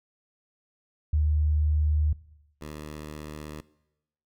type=tone pair in turn; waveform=sine / 10% pulse; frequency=75.8 / 75.8 Hz; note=D#2 / D#2; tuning=-45 / -45 cents; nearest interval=unison; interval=0 cents; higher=neither; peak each=-20 / -29 dBFS; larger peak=first; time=1.13-2.13 / 2.61-3.61 s; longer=neither; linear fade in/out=5 ms; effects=noise-tail reverb RT60 0.9 s tail -20 dB re dry